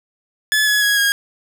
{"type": "tone with pitch steps", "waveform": "sawtooth", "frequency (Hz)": [1719, 1690.4, 1662.4, 1634.7], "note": ["A6", "G#6", "G#6", "G#6"], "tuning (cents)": [-41, 30, 1, -28], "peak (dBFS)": -10, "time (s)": [0.52, 1.12], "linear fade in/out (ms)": 0, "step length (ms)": 150, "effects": []}